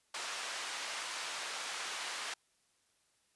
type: band-pass noise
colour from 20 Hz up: pink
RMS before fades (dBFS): -41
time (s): 0.14-2.34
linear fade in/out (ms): 5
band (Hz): 1000 to 7500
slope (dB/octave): 12
effects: white hiss -74 dBFS RMS until 3.35 s + resampled to 24000 Hz